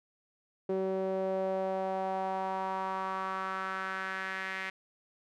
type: tone with band-pass filter sweep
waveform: sawtooth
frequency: 190 Hz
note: F#3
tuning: 46 cents sharp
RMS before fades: -34 dBFS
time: 0.69-4.7 s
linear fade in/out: 5 ms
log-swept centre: 430 to 2000 Hz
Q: 3.3
effects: none